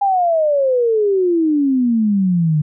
sine exponential sweep, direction down, 815 to 147.5 Hz, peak -12 dBFS, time 0.01-2.62 s, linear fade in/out 10 ms, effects none

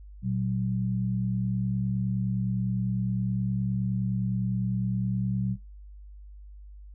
sine tone pair together, 119.17 / 188.9 Hz, A#2 / F#3, +39 / +36 cents, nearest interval minor sixth, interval 797 cents, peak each -28 dBFS, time 0.22-5.57 s, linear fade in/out 50 ms, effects noise-tail reverb RT60 0.2 s tail -21 dB re dry + added 50 Hz sine -43 dBFS peak until 6.94 s

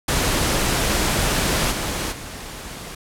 pink noise with level steps, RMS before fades -20 / -25 / -34 dBFS, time 0.08-2.95 s, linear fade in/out 5 ms, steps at 1.71 / 2.11 s, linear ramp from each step 20 ms, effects low-pass 12000 Hz 12 dB/octave

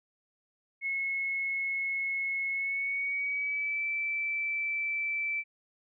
sine tone with pitch glide, 2182 to 2325 Hz, C#7 to D7, -28 to -18 cents, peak -29 dBFS, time 0.81-5.44 s, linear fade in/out 50 ms, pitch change +110 cents, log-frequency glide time 2.51-3.85 s, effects none

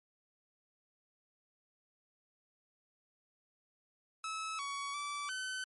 sawtooth tone with pitch steps, 1298 / 1124 / 1158 / 1520 Hz, E6 / C#6 / D6 / F#6, -27 / +24 / -25 / +46 cents, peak -34 dBFS, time 4.24-5.64 s, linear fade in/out 2 ms, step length 350 ms, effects MP3 48 kbps

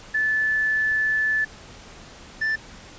sine / triangle tone pair in turn, 1743 / 1763.3 Hz, A6 / A6, -17 / +3 cents, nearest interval unison, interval 20 cents, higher second, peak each -19 dBFS, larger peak neither, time 0.14-1.45 / 2.41-2.56 s, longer first, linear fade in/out 10 ms, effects pink hiss -44 dBFS RMS until 2.98 s + resampled to 16000 Hz

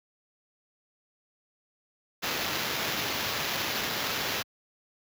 white noise with sample-and-hold, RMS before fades -31 dBFS, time 2.22-4.43 s, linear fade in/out 20 ms, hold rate 8820 Hz, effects high-pass 80 Hz 12 dB/octave

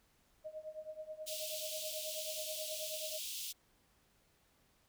sine tone with tremolo, 622.3 Hz, D#5, in tune, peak -40 dBFS, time 0.44-3.19 s, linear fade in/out 20 ms, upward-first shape triangle, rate 9.3 Hz, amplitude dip 95%
pink high-pass noise, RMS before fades -43 dBFS, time 1.26-3.53 s, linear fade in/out 20 ms, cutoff 2800 Hz, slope 48 dB/octave
effects pink hiss -72 dBFS RMS until 4.88 s

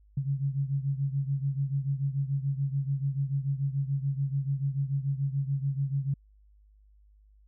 sine beating tone pair, 136.5 / 143.4 Hz, C#3 / D3, -26 / -41 cents, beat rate 6.9 Hz, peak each -28 / -32 dBFS, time 0.17-6.14 s, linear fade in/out 5 ms, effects added 51 Hz sine -56 dBFS peak until 7.47 s

